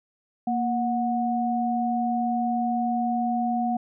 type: tone pair together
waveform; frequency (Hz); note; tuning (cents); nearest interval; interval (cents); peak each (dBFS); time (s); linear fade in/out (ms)
sine; 234.2 / 732; A#3 / F#5; +8 / -19; octave + minor sixth; 1973; -25; 0.47-3.77; 5
effects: none